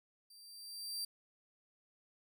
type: tone with level ramp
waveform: sawtooth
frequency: 4699 Hz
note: D8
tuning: in tune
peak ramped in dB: -55 to -34 dBFS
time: 0.3-1.05 s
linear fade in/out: 5 ms
effects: none